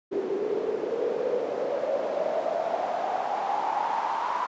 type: noise with band-pass filter sweep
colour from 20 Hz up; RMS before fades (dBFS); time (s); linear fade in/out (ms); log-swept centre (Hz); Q
pink; -28; 0.11-4.47; 20; 380 to 1000; 7.3
effects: high-pass 200 Hz 12 dB/octave + resampled to 16000 Hz